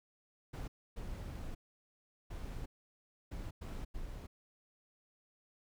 brown noise bursts at uneven times, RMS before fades -43 dBFS, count 6, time 0.53-0.68 / 0.96-1.55 / 2.3-2.66 / 3.31-3.51 / 3.61-3.85 / 3.94-4.27 s, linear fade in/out 10 ms, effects none

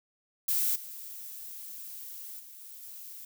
violet noise with level steps, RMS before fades -28 / -43 / -49 / -47 / -45 dBFS, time 0.48-3.25 s, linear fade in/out 5 ms, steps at 0.75 / 2.39 / 2.6 / 2.82 s, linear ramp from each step 10 ms, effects none

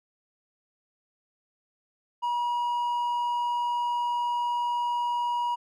sine tone with hard clipping, 961 Hz, B5, 48 cents flat, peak -26 dBFS, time 2.22-5.56 s, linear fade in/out 20 ms, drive 3 dB, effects none

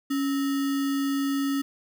sine tone with sample-and-hold, 277.2 Hz, C#4, in tune, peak -23 dBFS, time 0.1-1.62 s, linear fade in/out 10 ms, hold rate 1575 Hz, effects none

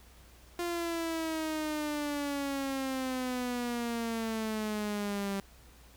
sawtooth exponential sweep, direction down, 349.2 to 196 Hz, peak -28 dBFS, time 0.59-5.4 s, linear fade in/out 2 ms, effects added 60 Hz sine -56 dBFS peak until 5.96 s + pink hiss -59 dBFS RMS until 5.96 s

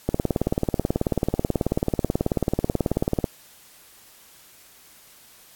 click train, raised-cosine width 2 ms, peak -7 dBFS, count 59, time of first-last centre 0.09-3.242 s, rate 18.4 Hz, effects white hiss -51 dBFS RMS until 5.55 s + AAC 64 kbps

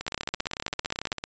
two click trains, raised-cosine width 0.2 ms, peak -15 / -10 dBFS, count 23 / 17, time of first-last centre 0.01-1.239 / 0.08-1.119 s, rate 17.9 / 15.4 Hz, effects resampled to 16000 Hz

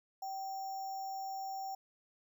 sine tone with sample-and-hold, 774 Hz, G5, 22 cents flat, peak -38 dBFS, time 0.22-1.75 s, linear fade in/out 5 ms, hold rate 6300 Hz, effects none

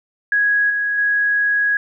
sine tone with level steps, 1661.2 Hz, G#6, in tune, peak -13 / -17 / -14 dBFS, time 0.32-1.77 s, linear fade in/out 2 ms, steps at 0.7 / 0.98 s, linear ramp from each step 2 ms, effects none

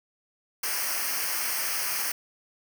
white noise with comb filter, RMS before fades -29 dBFS, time 0.63-2.12 s, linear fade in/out 5 ms, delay 0.27 ms, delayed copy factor -0.85, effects none

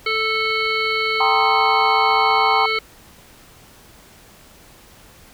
harmonic tone, 440 Hz, A4, in tune, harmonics 1 / 3 / 5 / 7 / 9 / 10, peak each -25 / -24 / -21 / -29 / -32 / -28 dBFS, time 0.06-2.79 s, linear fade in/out 5 ms
sine chord, C minor seventh, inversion second, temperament equal, 784 / 932.3 / 1046.5 / 1244.5 Hz, G5 / Bb5 / C6 / Eb6, 0 / 0 / 0 / 0 cents, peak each -19 / -22 / -20 / -23 dBFS, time 1.2-2.66 s, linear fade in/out 5 ms
effects pink hiss -47 dBFS RMS until 5.33 s

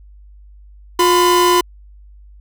45% pulse tone pair together, 356 / 1007 Hz, F4 / B5, +33 / +33 cents, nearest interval octave + tritone, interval 1800 cents, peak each -13 dBFS, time 0.99-1.61 s, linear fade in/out 5 ms, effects added 50 Hz sine -39 dBFS peak until 2.4 s

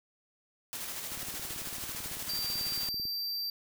white noise with tremolo, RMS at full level -38 dBFS, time 0.73-2.89 s, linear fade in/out 0 ms, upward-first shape square, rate 13 Hz, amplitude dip 30%
click train, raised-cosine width 3 ms, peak -35 dBFS, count 36, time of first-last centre 1.12-3.054 s, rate 18.1 Hz
square tone, 4687 Hz, D8, 4 cents flat, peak -33 dBFS, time 2.29-3.5 s, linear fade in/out 2 ms
effects none

